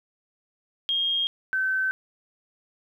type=tone pair in turn; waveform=sine; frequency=3237 / 1535.2 Hz; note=G#7 / G6; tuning=-45 / -37 cents; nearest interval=octave + minor second; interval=1292 cents; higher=first; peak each=-22 dBFS; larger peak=neither; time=0.89-1.27 / 1.53-1.91 s; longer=neither; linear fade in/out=0 ms; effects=10-bit